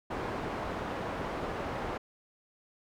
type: low-pass noise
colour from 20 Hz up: white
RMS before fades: -36 dBFS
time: 0.1-1.98 s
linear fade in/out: 10 ms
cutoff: 960 Hz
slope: 12 dB/octave
effects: none